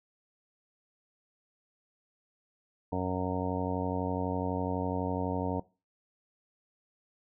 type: harmonic tone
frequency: 92 Hz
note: F#2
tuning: 9 cents flat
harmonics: 1 / 2 / 3 / 4 / 5 / 6 / 7 / 8 / 9 / 10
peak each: -36 / -36 / -35 / -45 / -37 / -40 / -41 / -40 / -49 / -39 dBFS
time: 2.92-5.6 s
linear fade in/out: 5 ms
effects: noise-tail reverb RT60 0.3 s tail -21 dB re dry